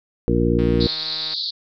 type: harmonic tone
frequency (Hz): 58.7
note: A#1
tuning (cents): +13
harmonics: 1 / 2 / 3 / 4 / 5 / 6 / 8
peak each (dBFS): -23 / -23 / -23 / -23 / -23 / -23 / -23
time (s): 0.28-0.87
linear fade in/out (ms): 0
type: click train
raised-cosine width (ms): 0.3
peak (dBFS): -21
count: 118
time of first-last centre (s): 0.59-1.335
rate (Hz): 157
type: band-pass noise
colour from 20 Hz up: pink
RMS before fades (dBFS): -26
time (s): 0.8-1.51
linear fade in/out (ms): 10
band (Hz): 3700 to 4700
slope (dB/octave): 96
effects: none